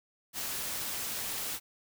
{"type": "noise", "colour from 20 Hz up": "white", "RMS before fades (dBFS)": -36, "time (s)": [0.33, 1.6], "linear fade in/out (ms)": 50, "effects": []}